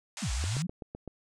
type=band-pass noise; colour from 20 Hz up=white; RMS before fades=-40 dBFS; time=0.17-0.62 s; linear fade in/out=0 ms; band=630 to 8800 Hz; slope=48 dB/octave
type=exponential two-way sweep; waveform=sine; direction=down then up; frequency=261.6 to 53 to 192 Hz; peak=-29 dBFS; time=0.22-0.67 s; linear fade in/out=10 ms; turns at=0.32 s
type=click train; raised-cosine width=2 ms; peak=-26 dBFS; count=6; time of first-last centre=0.44-1.077 s; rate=7.85 Hz
effects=none